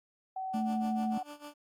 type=tone with pitch glide; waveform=sine; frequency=758 to 746.3 Hz; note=F#5 to F#5; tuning=+42 to +15 cents; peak=-34 dBFS; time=0.36-1.23 s; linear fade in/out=5 ms; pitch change=-27 cents; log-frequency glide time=0.53-0.76 s
type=tone with tremolo; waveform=15% pulse; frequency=293.7 Hz; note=D4; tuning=in tune; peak=-36 dBFS; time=0.53-1.54 s; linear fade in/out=10 ms; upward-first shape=sine; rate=6.7 Hz; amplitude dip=85%
type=tone; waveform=sine; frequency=220 Hz; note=A3; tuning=in tune; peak=-30 dBFS; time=0.54-1.18 s; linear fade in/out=5 ms
effects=AAC 64 kbps